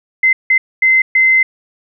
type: tone bursts at uneven times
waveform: sine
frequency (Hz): 2064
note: C7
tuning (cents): -24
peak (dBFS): -7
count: 4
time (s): 0.23-0.33 / 0.5-0.58 / 0.82-1.02 / 1.15-1.43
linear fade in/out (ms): 5
effects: none